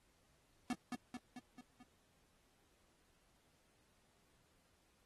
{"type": "tone with echo", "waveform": "square", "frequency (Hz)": 246.9, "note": "B3", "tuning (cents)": 0, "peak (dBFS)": -37, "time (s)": [0.7, 0.73], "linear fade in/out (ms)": 2, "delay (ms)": 220, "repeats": 5, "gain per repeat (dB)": -4, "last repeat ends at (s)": 1.83, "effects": ["pink hiss -75 dBFS RMS until 5.05 s", "AAC 32 kbps"]}